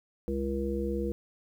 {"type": "harmonic tone", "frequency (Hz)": 68.2, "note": "C#2", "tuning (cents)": -28, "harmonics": [1, 3, 5, 7], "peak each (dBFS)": [-34, -34, -34, -34], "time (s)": [0.28, 1.12], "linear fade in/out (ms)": 0, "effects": ["10-bit"]}